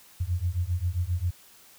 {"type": "beating tone pair", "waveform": "sine", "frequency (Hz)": [84.6, 92.1], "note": ["E2", "F#2"], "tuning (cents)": [45, -7], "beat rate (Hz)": 7.5, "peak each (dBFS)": -28, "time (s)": [0.2, 1.31], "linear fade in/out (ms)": 10, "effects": ["white hiss -54 dBFS RMS until 1.78 s"]}